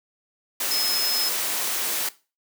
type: tone in noise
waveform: sine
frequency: 5150 Hz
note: E8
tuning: 41 cents flat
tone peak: -22 dBFS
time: 0.71-1.29 s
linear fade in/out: 5 ms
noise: white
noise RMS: -26 dBFS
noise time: 0.6-2.09 s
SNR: +1 dB
effects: noise-tail reverb RT60 0.3 s tail -18 dB re dry + high-pass 300 Hz 12 dB/octave